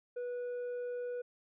sine tone with tanh clipping, 489.2 Hz, B4, 16 cents flat, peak -37 dBFS, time 0.16-1.22 s, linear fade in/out 10 ms, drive 4 dB, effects none

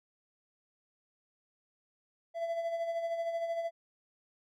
triangle tone with tremolo, 670 Hz, E5, 28 cents sharp, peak -28 dBFS, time 2.34-3.71 s, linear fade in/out 50 ms, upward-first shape sine, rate 13 Hz, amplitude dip 50%, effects none

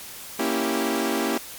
sawtooth chord, A# diminished seventh, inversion none, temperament equal, 233.1 / 277.2 / 329.6 / 392 Hz, A#3 / C#4 / E4 / G4, 0 / 0 / 0 / 0 cents, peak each -24 dBFS, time 0.39-1.38 s, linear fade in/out 5 ms, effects white hiss -39 dBFS RMS until 1.58 s + MP3 96 kbps

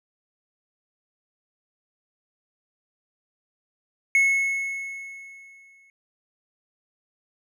triangle tone with exponential decay, 2189 Hz, C#7, 22 cents flat, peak -13 dBFS, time 4.15-5.9 s, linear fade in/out 1 ms, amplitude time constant 380 ms, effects none

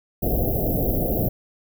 pink band-stop noise, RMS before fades -22 dBFS, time 0.22-1.29 s, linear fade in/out 10 ms, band 730 to 12000 Hz, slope 96 dB/octave, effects none

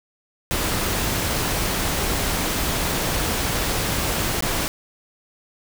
pink noise with dropouts, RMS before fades -23 dBFS, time 0.51-4.68 s, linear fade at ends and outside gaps 0 ms, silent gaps 4.407-4.424 s, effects none

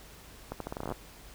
accelerating click train, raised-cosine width 1 ms, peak -21 dBFS, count 13, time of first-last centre 0.52-0.922 s, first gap 83 ms, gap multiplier 0.81, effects added 50 Hz sine -55 dBFS peak until 1.34 s + pink hiss -52 dBFS RMS until 1.34 s

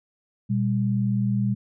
sine tone pair together, 120.8 / 200 Hz, B2 / G3, -38 / +35 cents, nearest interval major sixth, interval 873 cents, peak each -23 dBFS, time 0.49-1.55 s, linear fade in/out 20 ms, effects none

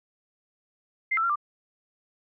sine tone with pitch steps, 2091 / 1327 / 1375 / 1184 Hz, C7 / E6 / F6 / D6, -2 / +11 / -27 / +14 cents, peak -22 dBFS, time 1.11-1.358 s, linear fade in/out 10 ms, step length 62 ms, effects none

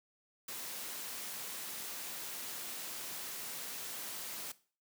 white noise, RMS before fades -43 dBFS, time 0.48-4.52 s, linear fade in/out 5 ms, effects noise-tail reverb RT60 0.4 s tail -18 dB re dry + high-pass 150 Hz 12 dB/octave

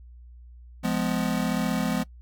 square chord, F diminished, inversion none, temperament just, 174.61 / 209.5 / 251.4 Hz, F3 / Ab3 / Cb4, 0 / +15 / +31 cents, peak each -29 dBFS, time 0.83-2.04 s, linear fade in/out 20 ms, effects noise-tail reverb RT60 0.1 s tail -21 dB re dry + added 60 Hz sine -44 dBFS peak until 2.21 s

